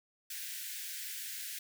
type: high-pass noise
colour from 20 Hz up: white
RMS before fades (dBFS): -42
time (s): 0.3-1.59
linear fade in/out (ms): 5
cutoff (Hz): 1500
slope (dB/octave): 96
effects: none